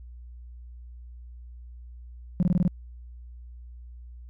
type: tone bursts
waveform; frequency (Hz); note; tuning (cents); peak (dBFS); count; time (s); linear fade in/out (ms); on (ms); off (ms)
sine; 179.1; F3; +44; -16; 6; 2.4-2.678; 0; 28; 22
effects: tanh soft clip ceiling -16 dBFS + added 60 Hz sine -41 dBFS peak until 4.29 s